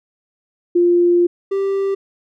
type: tone pair in turn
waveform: sine / triangle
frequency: 349.2 / 392 Hz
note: F4 / G4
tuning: 0 / 0 cents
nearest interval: major second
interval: 200 cents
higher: second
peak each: -10 / -14 dBFS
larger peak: first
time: 0.75-1.27 / 1.51-1.95 s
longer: first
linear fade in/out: 10 ms
effects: none

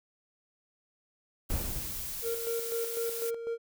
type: noise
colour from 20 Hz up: blue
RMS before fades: -38 dBFS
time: 1.49-3.31 s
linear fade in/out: 20 ms
type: noise with exponential decay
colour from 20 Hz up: brown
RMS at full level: -30 dBFS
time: 1.5-2.7 s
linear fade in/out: 0 ms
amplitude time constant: 260 ms
type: tone with tremolo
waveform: triangle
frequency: 462.8 Hz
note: A#4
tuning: 13 cents flat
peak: -28 dBFS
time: 2.22-3.58 s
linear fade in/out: 50 ms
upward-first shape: square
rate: 4 Hz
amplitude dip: 55%
effects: none

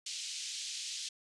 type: band-pass noise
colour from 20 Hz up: white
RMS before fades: -41 dBFS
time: 0.06-1.09 s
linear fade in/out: 5 ms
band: 2800 to 6900 Hz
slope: 24 dB/octave
effects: resampled to 24000 Hz

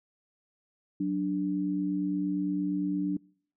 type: tone pair together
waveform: sine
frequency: 185.02 / 293.7 Hz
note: F#3 / D4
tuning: 0 / 0 cents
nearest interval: minor sixth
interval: 800 cents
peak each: -31 / -28 dBFS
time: 1-3.17 s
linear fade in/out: 5 ms
effects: noise-tail reverb RT60 0.6 s tail -26 dB re dry

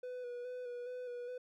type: tone with vibrato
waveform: triangle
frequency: 492.9 Hz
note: B4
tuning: 3 cents flat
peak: -39 dBFS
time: 0.03-1.38 s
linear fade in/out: 5 ms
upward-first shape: square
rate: 2.4 Hz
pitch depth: 24 cents each way
effects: none

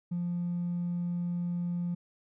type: tone with hard clipping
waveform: sine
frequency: 174.61 Hz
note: F3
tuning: in tune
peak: -30 dBFS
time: 0.11-1.95 s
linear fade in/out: 10 ms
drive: 1 dB
effects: none

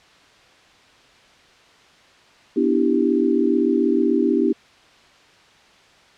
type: chord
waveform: sine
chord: E minor seventh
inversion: second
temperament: equal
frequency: 246.9 / 293.7 / 329.6 / 392 Hz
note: B3 / D4 / E4 / G4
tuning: 0 / 0 / 0 / 0 cents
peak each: -21 dBFS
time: 2.56-4.53 s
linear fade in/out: 10 ms
effects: white hiss -51 dBFS RMS until 6.17 s + low-pass 4000 Hz 12 dB/octave

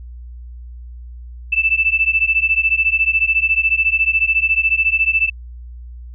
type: beating tone pair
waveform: sine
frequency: 2637 / 2651 Hz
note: E7 / E7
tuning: 0 / +9 cents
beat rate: 14 Hz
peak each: -16 dBFS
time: 1.52-5.3 s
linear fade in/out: 10 ms
effects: added 60 Hz sine -31 dBFS peak until 6.14 s

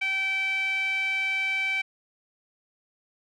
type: tone with band-pass filter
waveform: sawtooth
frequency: 773 Hz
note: G5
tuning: 24 cents flat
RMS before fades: -27 dBFS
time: 0.01-1.82 s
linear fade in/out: 10 ms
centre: 2400 Hz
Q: 7.5
effects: none

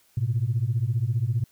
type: beating tone pair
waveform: sine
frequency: 109.3 / 124.3 Hz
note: A2 / B2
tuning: -11 / +12 cents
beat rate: 15 Hz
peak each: -24 dBFS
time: 0.17-1.44 s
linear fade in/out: 5 ms
effects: tanh soft clip ceiling -15 dBFS + white hiss -62 dBFS RMS until 1.51 s

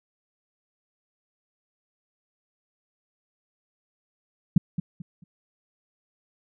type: tone with echo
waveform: sine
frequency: 171.8 Hz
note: F3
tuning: 28 cents flat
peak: -11 dBFS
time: 4.56-4.58 s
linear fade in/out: 5 ms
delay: 220 ms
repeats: 3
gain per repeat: -11 dB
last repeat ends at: 5.24 s
effects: none

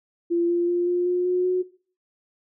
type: tone with pitch steps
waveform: sine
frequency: 342.6 / 346.4 / 350.2 / 354.1 / 358 / 361.9 / 365.9 Hz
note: F4 / F4 / F4 / F4 / F4 / F#4 / F#4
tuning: -33 / -14 / +5 / +24 / +43 / -38 / -19 cents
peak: -19 dBFS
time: 0.3-1.63 s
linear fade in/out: 20 ms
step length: 190 ms
effects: noise-tail reverb RT60 0.4 s tail -17 dB re dry

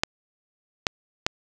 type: clicks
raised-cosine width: 0.2 ms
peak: -3 dBFS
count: 3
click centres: 0.035 / 0.868 / 1.265 s
effects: none

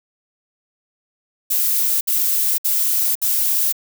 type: noise bursts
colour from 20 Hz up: violet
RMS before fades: -18 dBFS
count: 4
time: 1.5-3.726 s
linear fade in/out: 10 ms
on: 510 ms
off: 62 ms
effects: none

